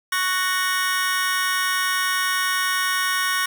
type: chord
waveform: sawtooth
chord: F# major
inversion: second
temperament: just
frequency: 1110 / 1480 / 1850 Hz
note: C#6 / F#6 / A#6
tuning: +2 / 0 / -14 cents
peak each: -21 dBFS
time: 0.12-3.46 s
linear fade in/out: 5 ms
effects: 7-bit